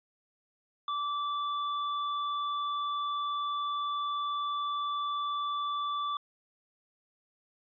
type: tone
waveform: square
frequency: 1163 Hz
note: D6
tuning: 17 cents flat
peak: -31 dBFS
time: 0.88-6.17 s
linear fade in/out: 2 ms
effects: resampled to 11025 Hz